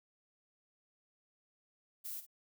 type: noise with echo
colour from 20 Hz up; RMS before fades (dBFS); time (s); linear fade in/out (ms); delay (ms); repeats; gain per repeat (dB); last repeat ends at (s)
violet; -43; 2.04-2.21; 20; 56; 1; -11; 2.266
effects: none